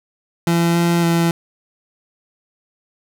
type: tone with pitch steps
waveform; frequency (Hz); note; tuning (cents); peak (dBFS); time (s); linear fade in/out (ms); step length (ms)
30% pulse; 169.4 / 170.9 / 168.4; E3 / F3 / E3; +48 / -37 / +37; -11; 0.47-1.31; 2; 280
effects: none